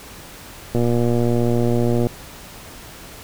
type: click train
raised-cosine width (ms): 2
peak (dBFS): -7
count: 158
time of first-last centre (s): 0.75-2.069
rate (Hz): 119
effects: pink hiss -39 dBFS RMS until 3.23 s